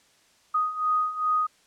sine beating tone pair, 1244.5 / 1247 Hz, D#6 / D#6, 0 / +3 cents, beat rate 2.5 Hz, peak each -28 / -24 dBFS, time 0.54-1.47 s, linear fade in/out 10 ms, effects white hiss -61 dBFS RMS until 1.66 s + low-pass 8000 Hz 12 dB/octave

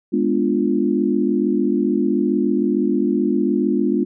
sine chord, G# diminished seventh, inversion none, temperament equal, 207.7 / 246.9 / 293.7 / 349.2 Hz, G#3 / B3 / D4 / F4, 0 / 0 / 0 / 0 cents, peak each -21 dBFS, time 0.12-4.05 s, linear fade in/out 20 ms, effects none

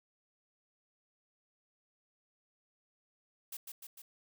blue noise with echo, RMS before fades -43 dBFS, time 3.52-3.57 s, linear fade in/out 5 ms, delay 150 ms, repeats 3, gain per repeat -3 dB, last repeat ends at 4.02 s, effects none

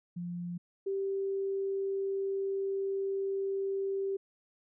sine tone pair in turn, 174.7 / 390.7 Hz, F3 / G4, +1 / -6 cents, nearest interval octave + major second, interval 1393 cents, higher second, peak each -35 / -30 dBFS, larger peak second, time 0.16-0.58 / 0.86-4.17 s, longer second, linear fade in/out 10 ms, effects none

